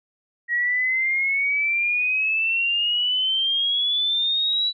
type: exponential sweep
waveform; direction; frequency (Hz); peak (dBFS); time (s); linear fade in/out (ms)
sine; up; 1896 to 3951; -19; 0.48-4.73; 50
effects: none